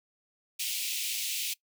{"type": "high-pass noise", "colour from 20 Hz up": "pink", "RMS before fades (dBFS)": -33, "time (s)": [0.59, 1.54], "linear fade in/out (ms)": 10, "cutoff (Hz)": 2400, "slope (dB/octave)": 48, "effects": ["noise-tail reverb RT60 0.1 s tail -21 dB re dry"]}